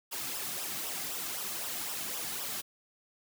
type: noise with flanger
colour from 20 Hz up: white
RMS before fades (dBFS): -37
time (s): 0.11-2.62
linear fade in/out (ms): 20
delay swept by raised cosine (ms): 0.45 to 2.15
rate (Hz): 3.9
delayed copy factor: -0.65
effects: none